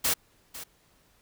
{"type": "noise with echo", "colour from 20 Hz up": "white", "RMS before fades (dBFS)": -25, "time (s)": [0.04, 0.14], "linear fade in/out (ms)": 10, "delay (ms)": 500, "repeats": 1, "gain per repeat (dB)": -15, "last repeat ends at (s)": 0.64, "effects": ["pink hiss -64 dBFS RMS until 1.21 s"]}